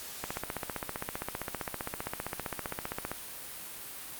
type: click train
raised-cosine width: 0.5 ms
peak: -18 dBFS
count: 45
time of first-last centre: 0.24-3.116 s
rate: 15.3 Hz
effects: white hiss -43 dBFS RMS until 4.19 s + Opus 48 kbps